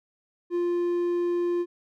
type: tone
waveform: triangle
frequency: 349.2 Hz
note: F4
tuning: in tune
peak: -21 dBFS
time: 0.5-1.66 s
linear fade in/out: 50 ms
effects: none